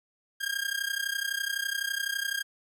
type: tone with amplitude modulation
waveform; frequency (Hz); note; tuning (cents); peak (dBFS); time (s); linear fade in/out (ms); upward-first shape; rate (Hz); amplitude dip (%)
sawtooth; 1613; G6; +49; -22; 0.4-2.43; 20; sine; 31.9; 85
effects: none